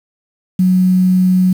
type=tone with quantisation; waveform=sine; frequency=184.2 Hz; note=F#3; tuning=7 cents flat; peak=-8 dBFS; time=0.59-1.53 s; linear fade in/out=5 ms; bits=6; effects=none